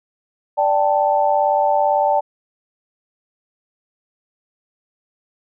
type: chord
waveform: sine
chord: D suspended fourth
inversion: none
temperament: just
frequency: 587.3 / 783.1 / 881 Hz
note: D5 / G5 / A5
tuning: 0 / -2 / +2 cents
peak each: -18 dBFS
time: 0.57-2.21 s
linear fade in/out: 20 ms
effects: none